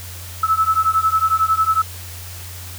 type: beating tone pair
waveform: sine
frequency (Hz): 1300 / 1311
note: E6 / E6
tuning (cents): -24 / -10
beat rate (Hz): 11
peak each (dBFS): -17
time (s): 0.43-1.82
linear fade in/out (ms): 5
effects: added 89 Hz sine -33 dBFS peak until 2.78 s + white hiss -36 dBFS RMS until 2.78 s